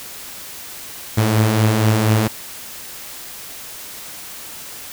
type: beating tone pair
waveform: sawtooth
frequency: 105.6 / 109.8 Hz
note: G#2 / A2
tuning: +29 / -3 cents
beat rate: 4.2 Hz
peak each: -17 / -10 dBFS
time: 1.17-2.28 s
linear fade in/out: 10 ms
effects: white hiss -34 dBFS RMS until 4.92 s